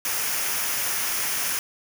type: noise with comb filter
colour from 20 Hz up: white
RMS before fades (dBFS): -26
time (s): 0.05-1.59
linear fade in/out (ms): 0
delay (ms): 0.25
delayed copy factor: -0.5
effects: none